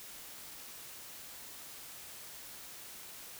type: silence
effects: white hiss -49 dBFS RMS until 3.39 s